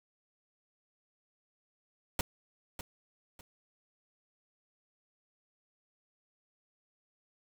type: noise with echo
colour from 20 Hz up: pink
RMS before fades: -30 dBFS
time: 2.19-2.21 s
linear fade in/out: 2 ms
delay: 600 ms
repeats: 2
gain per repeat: -11 dB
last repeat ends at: 3.41 s
effects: none